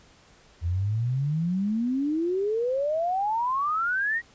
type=exponential sweep; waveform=sine; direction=up; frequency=81.4 to 1921 Hz; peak=-23 dBFS; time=0.61-4.22 s; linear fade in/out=50 ms; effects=pink hiss -56 dBFS RMS until 4.34 s + resampled to 16000 Hz